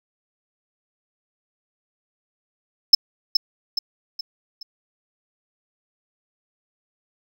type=tone with echo; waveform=triangle; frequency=5240 Hz; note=E8; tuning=11 cents flat; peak=-4 dBFS; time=2.93-2.95 s; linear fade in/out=5 ms; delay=420 ms; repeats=4; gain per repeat=-7 dB; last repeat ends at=4.63 s; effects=none